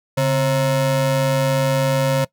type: ring-modulated tone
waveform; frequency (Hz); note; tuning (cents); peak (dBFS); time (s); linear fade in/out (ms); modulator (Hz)
square; 198.7; G3; +24; -13; 0.17-2.25; 10; 339
effects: noise-tail reverb RT60 0.1 s tail -21 dB re dry